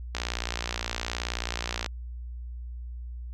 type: click train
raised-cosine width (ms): 0.2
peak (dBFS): -12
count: 102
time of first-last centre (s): 0.15-1.862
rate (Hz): 59
effects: added 60 Hz sine -35 dBFS peak until 3.33 s